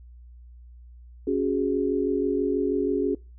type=chord; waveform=sine; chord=C# suspended fourth; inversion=none; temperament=just; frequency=277.2 / 369.6 / 415.8 Hz; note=C#4 / F#4 / G#4; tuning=0 / -2 / +2 cents; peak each=-26 dBFS; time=1.27-3.15 s; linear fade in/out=5 ms; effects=noise-tail reverb RT60 0.3 s tail -25 dB re dry + added 60 Hz sine -44 dBFS peak until 3.38 s